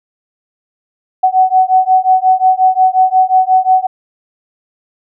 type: beating tone pair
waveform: sine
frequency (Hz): 746 / 751.6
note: F#5 / F#5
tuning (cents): +14 / +27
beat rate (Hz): 5.6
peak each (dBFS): -10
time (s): 1.23-3.87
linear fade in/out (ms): 10
effects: none